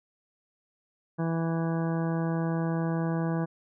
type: harmonic tone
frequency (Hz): 164.8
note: E3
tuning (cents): 0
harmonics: 1 / 2 / 3 / 4 / 5 / 6 / 7 / 9 / 10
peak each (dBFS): -27 / -33 / -37 / -39 / -41 / -43 / -44 / -46 / -47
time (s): 1.18-3.46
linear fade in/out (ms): 20
effects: none